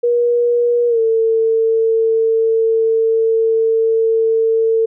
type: tone with pitch glide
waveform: sine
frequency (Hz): 478.8 to 449.3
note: A#4 to A4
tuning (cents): +46 to +36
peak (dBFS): -11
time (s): 0.03-4.86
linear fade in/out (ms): 10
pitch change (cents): -110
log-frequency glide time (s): 0.88-1
effects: none

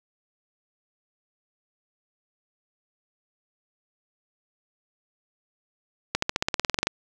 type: accelerating click train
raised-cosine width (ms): 0.2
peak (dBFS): -5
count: 14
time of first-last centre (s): 6.15-6.87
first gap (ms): 74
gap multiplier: 0.95
effects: none

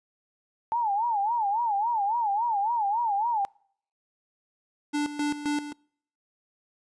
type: tone with vibrato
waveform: sine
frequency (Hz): 872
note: A5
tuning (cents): -16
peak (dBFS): -23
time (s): 0.72-3.45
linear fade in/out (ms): 0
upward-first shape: sine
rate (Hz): 3.6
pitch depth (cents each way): 170
type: tone with tremolo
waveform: square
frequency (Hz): 293.7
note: D4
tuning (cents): 0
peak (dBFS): -25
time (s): 4.93-5.73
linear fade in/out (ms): 20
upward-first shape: square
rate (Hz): 3.8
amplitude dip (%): 70
effects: noise-tail reverb RT60 0.6 s tail -26 dB re dry + resampled to 22050 Hz

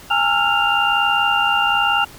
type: tone cluster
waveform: sine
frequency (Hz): 816 / 900 / 1343 / 1404 / 2792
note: G#5 / A5 / E6 / F6 / F7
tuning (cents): -31 / +39 / +32 / +9 / -1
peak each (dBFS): -20 / -24 / -23 / -20 / -19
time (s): 0.1-2.05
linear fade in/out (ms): 10
effects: pink hiss -41 dBFS RMS until 2.18 s

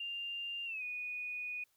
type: tone with pitch glide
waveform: sine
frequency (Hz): 2794 to 2475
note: F7 to D#7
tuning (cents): 0 to -10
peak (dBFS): -38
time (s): 0-1.64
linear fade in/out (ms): 5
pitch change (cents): -210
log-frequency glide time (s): 0.65-0.83
effects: white hiss -75 dBFS RMS until 1.76 s

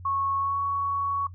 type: tone with pitch glide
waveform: sine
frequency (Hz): 1100 to 1117.3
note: C#6 to C#6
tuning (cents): -14 to +13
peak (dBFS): -24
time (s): 0.05-1.27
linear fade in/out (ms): 5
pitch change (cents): +27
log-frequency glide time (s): 0.37-0.6
effects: noise-tail reverb RT60 0.1 s tail -19 dB re dry + added 90 Hz sine -40 dBFS peak until 1.34 s

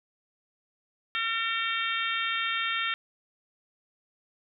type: harmonic tone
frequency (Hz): 454.6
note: A#4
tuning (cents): -43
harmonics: 3 / 4 / 5 / 6 / 7 / 8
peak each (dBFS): -32 / -33 / -34 / -35 / -35 / -36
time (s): 1.15-2.94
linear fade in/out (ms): 0
effects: none

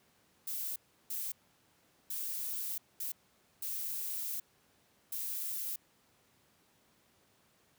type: noise bursts at uneven times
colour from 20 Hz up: violet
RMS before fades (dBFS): -38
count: 6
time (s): 0.47-0.76 / 1.1-1.32 / 2.1-2.78 / 3-3.12 / 3.62-4.4 / 5.12-5.76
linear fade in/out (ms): 5
effects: pink hiss -69 dBFS RMS until 7.78 s + high-pass 100 Hz 12 dB/octave

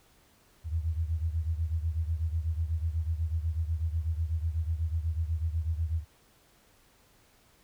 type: beating tone pair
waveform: sine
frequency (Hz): 79.1 / 87.2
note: D#2 / F2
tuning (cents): +29 / -2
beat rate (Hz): 8.1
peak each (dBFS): -29 / -33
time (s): 0.64-6.05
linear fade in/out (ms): 50
effects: pink hiss -63 dBFS RMS until 7.63 s

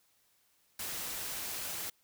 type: noise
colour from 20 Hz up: white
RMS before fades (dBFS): -39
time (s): 0.79-1.9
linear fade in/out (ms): 5
effects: white hiss -71 dBFS RMS until 2.03 s

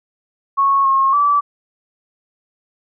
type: tone with pitch steps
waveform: sine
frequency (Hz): 1101 / 1080 / 1156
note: C#6 / C#6 / D6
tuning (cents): -12 / -45 / -28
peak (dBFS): -11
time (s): 0.57-1.41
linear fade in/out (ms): 20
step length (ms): 280
effects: none

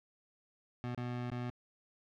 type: tone with dropouts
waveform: 25% pulse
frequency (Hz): 122.6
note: B2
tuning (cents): -12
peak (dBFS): -33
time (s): 0.84-1.5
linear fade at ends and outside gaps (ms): 0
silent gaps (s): 0.947-0.976 / 1.301-1.316
effects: low-pass 3000 Hz 12 dB/octave + 12-bit

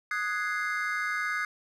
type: chord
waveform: triangle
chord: Ab dominant seventh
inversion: second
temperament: equal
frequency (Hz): 1244.5 / 1480 / 1661.2 / 2093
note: Eb6 / Gb6 / Ab6 / C7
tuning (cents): 0 / 0 / 0 / 0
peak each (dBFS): -32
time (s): 0.11-1.45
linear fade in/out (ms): 2
effects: none

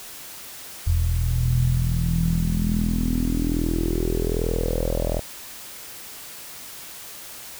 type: tone with low-pass filter sweep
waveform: sawtooth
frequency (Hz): 41.2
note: E1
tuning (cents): 0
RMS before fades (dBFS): -22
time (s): 0.86-5.2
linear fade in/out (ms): 10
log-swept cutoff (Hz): 90 to 620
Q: 6.6
effects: white hiss -39 dBFS RMS until 7.59 s

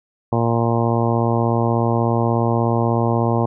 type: harmonic tone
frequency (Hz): 116.54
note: A#2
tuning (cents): 0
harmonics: 1 / 2 / 3 / 4 / 5 / 6 / 7 / 8 / 9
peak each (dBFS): -19 / -22 / -24 / -25 / -26 / -27 / -27 / -28 / -29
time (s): 0.32-3.46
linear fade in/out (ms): 5
effects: none

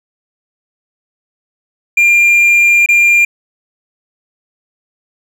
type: tone with dropouts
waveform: triangle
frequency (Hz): 2395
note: D7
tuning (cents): +33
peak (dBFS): -4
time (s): 1.97-3.25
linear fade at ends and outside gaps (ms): 5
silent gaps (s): 2.861-2.887
effects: none

